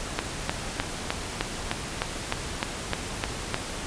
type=click train; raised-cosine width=0.3 ms; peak=-8 dBFS; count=12; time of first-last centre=0.19-3.544 s; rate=3.28 Hz; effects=pink hiss -34 dBFS RMS until 3.86 s + resampled to 22050 Hz